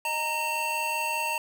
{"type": "tone cluster", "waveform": "square", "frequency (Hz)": [619, 926, 2693], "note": ["D#5", "A#5", "E7"], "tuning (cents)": [-9, -12, 36], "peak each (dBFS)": [-38, -30, -31], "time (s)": [0.05, 1.38], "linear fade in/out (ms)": 2, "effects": []}